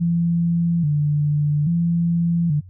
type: tone with vibrato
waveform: sine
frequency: 158.3 Hz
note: D#3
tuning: 30 cents sharp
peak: -16 dBFS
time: 0-2.61 s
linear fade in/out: 20 ms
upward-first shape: square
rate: 0.6 Hz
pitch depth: 120 cents each way
effects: added 92 Hz sine -39 dBFS peak until 2.69 s